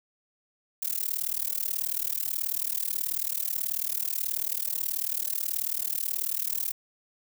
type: noise with amplitude modulation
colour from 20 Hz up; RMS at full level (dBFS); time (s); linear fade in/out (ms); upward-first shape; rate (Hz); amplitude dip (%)
violet; -26; 0.82-6.72; 10; sine; 38.4; 100
effects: none